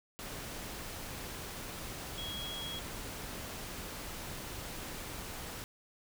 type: tone in noise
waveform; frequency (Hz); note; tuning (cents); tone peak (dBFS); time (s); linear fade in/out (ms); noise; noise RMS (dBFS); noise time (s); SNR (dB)
sine; 3304; G#7; -10; -40; 2.18-2.79; 0; pink; -43; 0.19-5.64; 0
effects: none